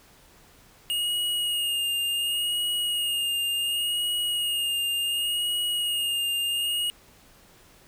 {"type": "tone with vibrato", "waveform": "square", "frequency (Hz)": 2854, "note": "F7", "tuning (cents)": 37, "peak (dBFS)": -25, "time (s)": [0.9, 6.9], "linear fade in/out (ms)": 0, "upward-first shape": "sine", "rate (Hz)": 0.69, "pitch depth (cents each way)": 29, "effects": ["pink hiss -55 dBFS RMS until 7.87 s"]}